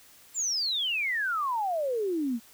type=exponential sweep; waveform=sine; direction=down; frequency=7500 to 220 Hz; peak=-26 dBFS; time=0.34-2.4 s; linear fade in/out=50 ms; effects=white hiss -55 dBFS RMS until 2.53 s